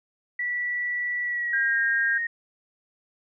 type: tone with pitch glide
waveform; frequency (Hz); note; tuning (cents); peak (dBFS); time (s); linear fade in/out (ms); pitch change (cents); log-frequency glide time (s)
sine; 1954 to 1862.5; B6 to A#6; -19 to -2; -25; 0.39-2.27; 5; -83; 1.24-1.79
type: tone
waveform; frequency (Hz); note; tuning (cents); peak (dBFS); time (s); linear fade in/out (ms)
sine; 1609; G6; +45; -22; 1.53-2.18; 5
effects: none